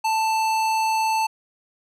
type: tone with hard clipping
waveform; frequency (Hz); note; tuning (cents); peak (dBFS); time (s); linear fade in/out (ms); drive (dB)
sine; 883; A5; +6; -21; 0.04-1.27; 10; 17
effects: none